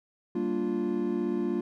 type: chord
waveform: triangle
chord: G minor seventh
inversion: none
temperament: equal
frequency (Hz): 196 / 233.1 / 293.7 / 349.2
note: G3 / Bb3 / D4 / F4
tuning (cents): 0 / 0 / 0 / 0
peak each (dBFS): -32 / -30 / -32 / -28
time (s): 0.35-1.61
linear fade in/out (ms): 5
effects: none